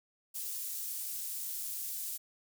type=high-pass noise; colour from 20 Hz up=pink; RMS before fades=-39 dBFS; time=0.34-2.18 s; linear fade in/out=20 ms; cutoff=10000 Hz; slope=12 dB/octave; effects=none